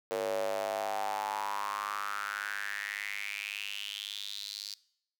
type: tone with high-pass filter sweep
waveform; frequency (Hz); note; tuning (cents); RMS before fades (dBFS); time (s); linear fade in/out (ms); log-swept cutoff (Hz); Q
square; 50.9; G#1; -34; -36; 0.11-4.74; 0; 490 to 4600; 6.2
effects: noise-tail reverb RT60 0.7 s tail -21 dB re dry